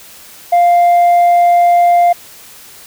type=tone; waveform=sine; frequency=698.5 Hz; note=F5; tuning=in tune; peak=-3 dBFS; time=0.52-2.13 s; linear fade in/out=10 ms; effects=tanh soft clip ceiling -5 dBFS + white hiss -37 dBFS RMS until 2.86 s